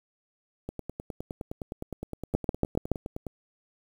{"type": "two click trains", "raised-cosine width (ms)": 2, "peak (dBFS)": [-21, -10], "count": [26, 5], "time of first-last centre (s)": [[0.69, 3.267], [2.35, 2.917]], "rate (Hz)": [9.7, 7.06], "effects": ["8-bit"]}